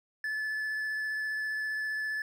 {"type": "tone with vibrato", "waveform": "triangle", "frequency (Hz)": 1733, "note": "A6", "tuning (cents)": -27, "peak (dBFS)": -29, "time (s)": [0.24, 2.22], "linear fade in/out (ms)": 2, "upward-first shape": "sine", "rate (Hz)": 15, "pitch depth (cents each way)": 9, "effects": []}